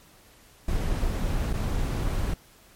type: noise with dropouts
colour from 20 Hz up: brown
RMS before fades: -26 dBFS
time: 0.68-2.34 s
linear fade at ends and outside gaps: 5 ms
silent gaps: 1.53-1.537 s
effects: pink hiss -55 dBFS RMS until 2.75 s + MP3 64 kbps